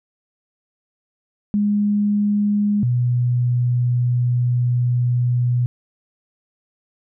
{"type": "tone pair in turn", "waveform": "sine", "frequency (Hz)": [206.2, 122.61], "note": ["G#3", "B2"], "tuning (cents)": [-12, -12], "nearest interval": "major sixth", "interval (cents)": 900, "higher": "first", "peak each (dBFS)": -15, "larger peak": "neither", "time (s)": [[1.54, 2.83], [2.83, 5.66]], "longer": "second", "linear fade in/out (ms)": 0, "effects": []}